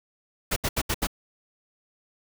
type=noise bursts; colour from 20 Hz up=pink; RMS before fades=-25 dBFS; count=5; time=0.51-1.071 s; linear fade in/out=10 ms; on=53 ms; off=74 ms; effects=none